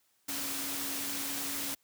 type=tone in noise; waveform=sine; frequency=278.6 Hz; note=C#4; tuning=9 cents sharp; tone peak=-44 dBFS; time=0.28-1.75 s; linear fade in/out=10 ms; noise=white; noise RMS=-36 dBFS; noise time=0.28-1.75 s; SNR=-11 dB; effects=white hiss -72 dBFS RMS until 1.83 s + high-pass 80 Hz 12 dB/octave